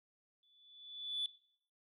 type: tone with exponential growth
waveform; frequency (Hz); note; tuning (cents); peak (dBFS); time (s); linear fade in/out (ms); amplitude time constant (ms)
sine; 3467; A7; -26; -31; 0.43-1.26; 1; 180
effects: noise-tail reverb RT60 0.6 s tail -20 dB re dry + tanh soft clip ceiling -31 dBFS